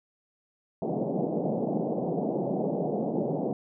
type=band-pass noise; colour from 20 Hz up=pink; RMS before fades=-29 dBFS; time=0.82-3.53 s; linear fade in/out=2 ms; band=150 to 740 Hz; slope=48 dB/octave; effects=none